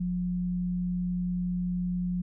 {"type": "tone pair together", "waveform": "sine", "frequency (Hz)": [44.7, 178.8], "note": ["F1", "F3"], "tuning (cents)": [41, 41], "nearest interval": "2 octaves", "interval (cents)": 2400, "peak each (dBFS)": [-39, -27], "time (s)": [0, 2.22], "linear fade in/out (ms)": 10, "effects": []}